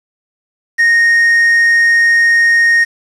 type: tone with quantisation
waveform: triangle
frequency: 1857 Hz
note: A#6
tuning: 7 cents flat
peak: -5 dBFS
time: 0.78-2.85 s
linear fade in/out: 20 ms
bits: 5
effects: low-pass 9000 Hz 12 dB/octave